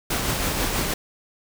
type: noise with tremolo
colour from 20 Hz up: pink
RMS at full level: -23 dBFS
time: 0.1-0.94 s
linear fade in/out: 5 ms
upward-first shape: triangle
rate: 6.2 Hz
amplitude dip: 35%
effects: none